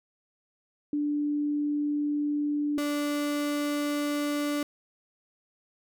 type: tone pair in turn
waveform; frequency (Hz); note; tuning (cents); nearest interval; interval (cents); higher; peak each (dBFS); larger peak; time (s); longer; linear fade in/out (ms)
sine / 35% pulse; 293.7 / 292; D4 / D4; 0 / -10; unison; 10; first; -25; neither; 0.93-2.78 / 2.78-4.63; neither; 2
effects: none